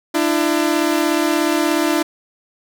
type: tone pair together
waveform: sawtooth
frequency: 299.8 / 336.6 Hz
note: D4 / E4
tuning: +36 / +36 cents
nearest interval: major second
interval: 200 cents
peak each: -14 dBFS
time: 0.14-2.03 s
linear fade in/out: 10 ms
effects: none